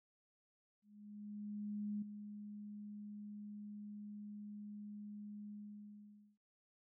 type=tone with ADSR envelope; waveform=sine; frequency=207.7 Hz; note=G#3; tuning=in tune; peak=-38 dBFS; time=0.82-6.38 s; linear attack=1200 ms; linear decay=6 ms; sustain=-9 dB; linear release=870 ms; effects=none